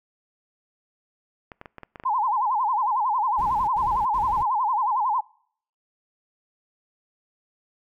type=clicks; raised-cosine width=0.5 ms; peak=-24 dBFS; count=8; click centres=1.518 / 1.614 / 1.658 / 1.783 / 1.833 / 1.958 / 1.999 / 2.037 s
type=tone with vibrato; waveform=sine; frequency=932 Hz; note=A#5; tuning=1 cent flat; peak=-20 dBFS; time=2.05-5.21 s; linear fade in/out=10 ms; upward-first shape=sine; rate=11 Hz; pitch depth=220 cents each way
type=noise bursts; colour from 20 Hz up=brown; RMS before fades=-37 dBFS; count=3; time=3.38-4.434 s; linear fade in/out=10 ms; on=300 ms; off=77 ms
effects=noise-tail reverb RT60 0.6 s tail -25 dB re dry